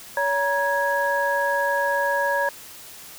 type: tone cluster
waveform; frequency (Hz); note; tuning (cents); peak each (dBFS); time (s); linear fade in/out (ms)
sine; 564 / 947 / 1658; C#5 / A#5 / G#6; +30 / +27 / -3; -24; 0.17-2.49; 2
effects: white hiss -42 dBFS RMS until 3.18 s